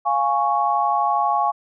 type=chord; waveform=sine; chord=Db major; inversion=first; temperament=equal; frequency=698.5 / 830.6 / 1108.7 Hz; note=F5 / Ab5 / Db6; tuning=0 / 0 / 0 cents; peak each=-23 / -20 / -21 dBFS; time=0.05-1.52 s; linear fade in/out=20 ms; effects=none